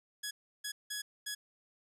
10% pulse tone bursts at uneven times, 1677 Hz, G#6, 16 cents sharp, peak -28 dBFS, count 4, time 0.23-0.31 / 0.64-0.72 / 0.9-1.02 / 1.26-1.35 s, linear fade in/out 10 ms, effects none

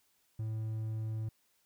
triangle tone, 110 Hz, A2, in tune, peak -32 dBFS, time 0.39-1.29 s, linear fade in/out 5 ms, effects white hiss -73 dBFS RMS until 1.65 s

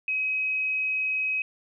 sine tone, 2539 Hz, D#7, 34 cents sharp, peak -24 dBFS, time 0.08-1.42 s, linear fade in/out 2 ms, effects none

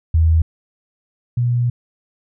sine tone pair in turn, 80.9 / 121.21 Hz, E2 / B2, -32 / -32 cents, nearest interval perfect fifth, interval 700 cents, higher second, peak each -10 / -14 dBFS, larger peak first, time 0.14-0.42 / 1.37-1.7 s, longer second, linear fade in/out 5 ms, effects none

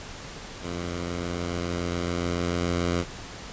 10% pulse tone with level ramp, 87 Hz, F2, 6 cents flat, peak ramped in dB -23 to -15 dBFS, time 0.61-3.05 s, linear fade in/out 50 ms, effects pink hiss -40 dBFS RMS until 3.52 s + resampled to 16000 Hz

